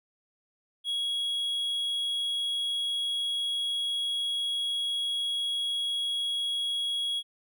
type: tone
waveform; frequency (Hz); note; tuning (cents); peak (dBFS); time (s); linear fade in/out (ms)
triangle; 3322; G#7; 0; -26; 0.84-7.23; 50
effects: none